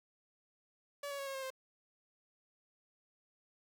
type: tone with pitch steps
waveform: sawtooth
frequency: 571 / 561.5 / 552.2 / 543 / 534 / 525.1 Hz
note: D5 / C#5 / C#5 / C#5 / C5 / C5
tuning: -49 / +22 / -7 / -36 / +35 / +6 cents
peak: -36 dBFS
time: 1.03-1.504 s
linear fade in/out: 5 ms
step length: 79 ms
effects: none